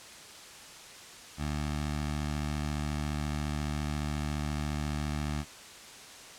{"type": "tone with notch filter", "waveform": "15% pulse", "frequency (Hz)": 74.4, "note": "D2", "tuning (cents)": 23, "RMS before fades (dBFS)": -33, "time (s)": [1.37, 5.45], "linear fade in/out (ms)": 50, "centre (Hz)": 450, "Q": 1.2, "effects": ["white hiss -48 dBFS RMS until 6.38 s", "low-pass 8000 Hz 12 dB/octave"]}